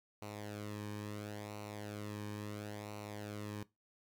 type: tone with flanger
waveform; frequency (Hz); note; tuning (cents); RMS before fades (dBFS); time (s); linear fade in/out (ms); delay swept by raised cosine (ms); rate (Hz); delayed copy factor
sawtooth; 104.4; G#2; +10; -45; 0.22-3.63; 0; 0.59 to 1.48; 0.73; -0.65
effects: noise-tail reverb RT60 0.2 s tail -19 dB re dry